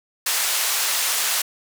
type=band-pass noise; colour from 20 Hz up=white; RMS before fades=-22 dBFS; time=0.26-1.42 s; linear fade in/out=5 ms; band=780 to 12000 Hz; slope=12 dB/octave; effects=none